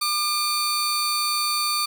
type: tone pair together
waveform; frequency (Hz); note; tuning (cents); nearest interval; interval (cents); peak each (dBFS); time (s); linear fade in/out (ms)
sawtooth; 1200 / 4531; D6 / C#8; +37 / +37; octave + major seventh; 2300; -21; 0.01-1.86; 10
effects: none